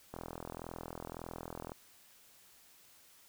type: click train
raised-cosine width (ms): 1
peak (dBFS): -28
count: 67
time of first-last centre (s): 0.14-1.719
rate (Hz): 41.8
effects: white hiss -62 dBFS RMS until 3.28 s